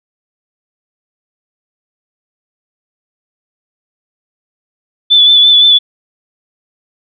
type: tone with vibrato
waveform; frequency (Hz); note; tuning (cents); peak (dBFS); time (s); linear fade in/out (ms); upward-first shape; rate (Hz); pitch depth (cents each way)
sine; 3483; A7; -18; -3; 5.1-5.79; 20; sine; 5.8; 30
effects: none